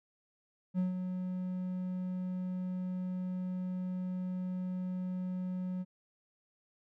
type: tone with ADSR envelope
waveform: triangle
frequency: 183.2 Hz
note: F#3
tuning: 17 cents flat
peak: -25 dBFS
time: 0.74-5.85 s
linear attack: 46 ms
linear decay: 140 ms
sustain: -7 dB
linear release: 38 ms
effects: none